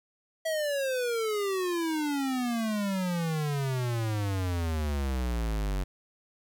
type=exponential sweep; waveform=square; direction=down; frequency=653 to 46.25 Hz; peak=-28 dBFS; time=0.45-5.84 s; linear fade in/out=10 ms; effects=10-bit